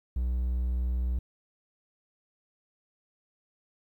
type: tone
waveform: triangle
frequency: 61.74 Hz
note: B1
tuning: in tune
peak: -24 dBFS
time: 0.16-1.19 s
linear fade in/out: 5 ms
effects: 11-bit